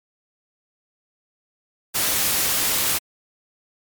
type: noise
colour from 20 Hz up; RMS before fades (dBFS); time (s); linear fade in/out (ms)
white; -21; 1.94-2.99; 20
effects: MP3 96 kbps